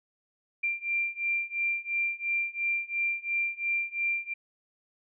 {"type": "beating tone pair", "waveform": "sine", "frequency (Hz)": [2371, 2373.9], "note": ["D7", "D7"], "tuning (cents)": [16, 18], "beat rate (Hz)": 2.9, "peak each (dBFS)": [-31, -30], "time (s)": [0.63, 4.34], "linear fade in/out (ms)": 10, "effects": []}